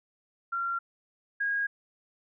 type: tone pair in turn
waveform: sine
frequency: 1376 / 1636.3 Hz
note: F6 / G#6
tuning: -26 / -26 cents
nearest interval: minor third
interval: 300 cents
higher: second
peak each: -28 / -26 dBFS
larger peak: second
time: 0.52-0.79 / 1.4-1.67 s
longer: neither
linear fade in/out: 10 ms
effects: none